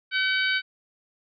harmonic tone, 760 Hz, F#5, 46 cents sharp, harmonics 2 / 3 / 4 / 5 / 6, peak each -24 / -28 / -30 / -32 / -34 dBFS, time 0.11-0.62 s, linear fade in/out 50 ms, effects none

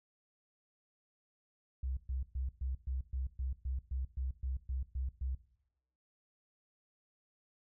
sine tone bursts, 64.9 Hz, C2, 13 cents flat, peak -34 dBFS, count 14, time 1.83-5.35 s, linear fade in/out 5 ms, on 140 ms, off 120 ms, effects noise-tail reverb RT60 0.8 s tail -17 dB re dry

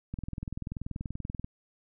click train, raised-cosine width 5 ms, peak -23 dBFS, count 28, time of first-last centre 0.14-1.444 s, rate 20.7 Hz, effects none

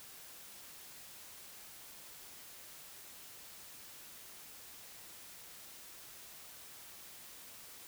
silence, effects white hiss -53 dBFS RMS until 7.87 s

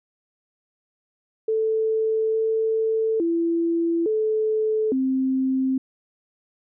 sine tone with pitch steps, 440.8 / 443.4 / 335.4 / 434.7 / 262.9 Hz, A4 / A4 / E4 / A4 / C4, +3 / +13 / +30 / -21 / +8 cents, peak -19 dBFS, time 1.48-5.78 s, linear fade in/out 5 ms, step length 860 ms, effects none

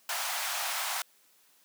pink high-pass noise, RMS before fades -33 dBFS, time 0.09-1.02 s, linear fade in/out 2 ms, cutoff 680 Hz, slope 48 dB/octave, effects white hiss -64 dBFS RMS until 1.64 s + high-pass 200 Hz 12 dB/octave

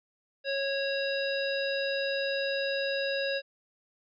harmonic tone, 550 Hz, C#5, 14 cents flat, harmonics 1 / 3 / 5 / 7 / 9, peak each -30 / -35 / -37 / -38 / -40 dBFS, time 0.44-3.42 s, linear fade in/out 50 ms, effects none

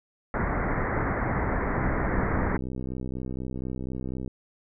pink low-pass noise, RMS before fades -27 dBFS, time 0.34-2.57 s, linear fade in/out 2 ms, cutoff 2100 Hz, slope 96 dB/octave
click train, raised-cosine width 3 ms, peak -21 dBFS, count 163, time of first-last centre 1.75-4.277 s, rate 64.1 Hz
effects none

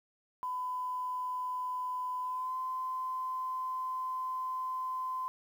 sine tone with pitch glide, 1005 to 1027.9 Hz, B5 to C6, +30 to -31 cents, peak -33 dBFS, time 0.43-5.28 s, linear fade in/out 0 ms, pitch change +39 cents, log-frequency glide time 2.21-2.57 s, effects 10-bit

